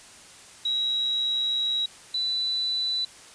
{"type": "tone pair in turn", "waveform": "sine", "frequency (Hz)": [3858, 3980], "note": ["B7", "B7"], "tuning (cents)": [-41, 13], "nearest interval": "minor second", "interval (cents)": 54, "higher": "second", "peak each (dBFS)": [-23, -24], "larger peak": "first", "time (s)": [[0.65, 1.86], [2.14, 3.05]], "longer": "first", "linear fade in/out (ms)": 5, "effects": ["white hiss -48 dBFS RMS until 3.34 s", "resampled to 22050 Hz"]}